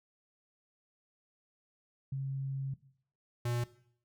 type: tone pair in turn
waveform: sine / square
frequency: 135.6 / 120.18 Hz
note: C#3 / B2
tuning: -38 / -47 cents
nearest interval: major second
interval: 209 cents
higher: first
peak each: -33 / -32 dBFS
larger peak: second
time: 2.12-2.74 / 3.45-3.64 s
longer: first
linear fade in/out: 5 ms
effects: noise-tail reverb RT60 0.6 s tail -17 dB re dry